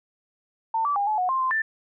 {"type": "tone with pitch steps", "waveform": "sine", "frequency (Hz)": [899, 1157, 808, 857, 731, 1053, 1040, 1773], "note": ["A5", "D6", "G#5", "A5", "F#5", "C6", "C6", "A6"], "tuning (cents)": [37, -26, -48, -46, -21, 11, -11, 13], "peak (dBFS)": -21, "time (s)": [0.74, 1.62], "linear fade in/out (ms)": 5, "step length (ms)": 110, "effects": []}